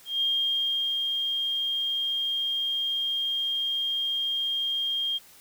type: tone with ADSR envelope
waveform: sine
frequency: 3217 Hz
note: G7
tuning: 44 cents sharp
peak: -22 dBFS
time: 0.05-5.19 s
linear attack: 160 ms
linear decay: 760 ms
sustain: -3 dB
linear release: 26 ms
effects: white hiss -53 dBFS RMS until 5.4 s